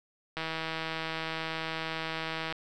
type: click train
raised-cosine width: 0.3 ms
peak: -18 dBFS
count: 348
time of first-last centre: 0.37-2.525 s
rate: 161 Hz
effects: none